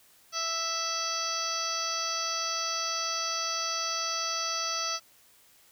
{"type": "harmonic tone", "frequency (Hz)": 659.3, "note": "E5", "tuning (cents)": 0, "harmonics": [1, 2, 3, 4, 5, 6, 7, 8, 9], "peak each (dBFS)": [-41, -34, -43, -41, -41, -44, -35, -38, -35], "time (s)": [0.32, 5], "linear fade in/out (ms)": 50, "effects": ["white hiss -60 dBFS RMS until 5.71 s"]}